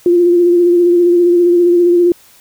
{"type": "tone with vibrato", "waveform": "sine", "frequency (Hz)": 349.2, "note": "F4", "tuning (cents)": 0, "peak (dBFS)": -6, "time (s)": [0.06, 2.12], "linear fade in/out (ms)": 2, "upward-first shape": "sine", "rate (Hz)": 15, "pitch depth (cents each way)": 29, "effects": ["white hiss -45 dBFS RMS until 2.4 s"]}